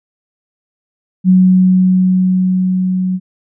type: tone with level ramp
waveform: sine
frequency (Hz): 185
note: F#3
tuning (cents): 0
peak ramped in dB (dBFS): -4 to -13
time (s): 1.24-3.2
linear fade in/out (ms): 50
effects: none